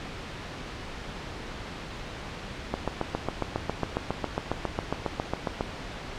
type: click train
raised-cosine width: 1 ms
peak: -12 dBFS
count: 22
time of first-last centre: 2.74-5.609 s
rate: 7.32 Hz
effects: pink hiss -38 dBFS RMS until 6.18 s + low-pass 4000 Hz 12 dB/octave